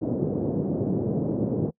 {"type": "band-pass noise", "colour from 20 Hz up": "pink", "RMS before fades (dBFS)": -26, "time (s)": [0.01, 1.71], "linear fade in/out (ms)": 20, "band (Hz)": [120, 480], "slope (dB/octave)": 24, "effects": ["noise-tail reverb RT60 0.1 s tail -25 dB re dry"]}